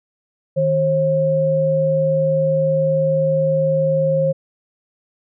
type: tone pair together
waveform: sine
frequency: 155.91 / 537 Hz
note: D#3 / C5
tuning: +4 / +45 cents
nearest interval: octave + major sixth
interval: 2141 cents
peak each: -20 / -15 dBFS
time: 0.56-4.33 s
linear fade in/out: 20 ms
effects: none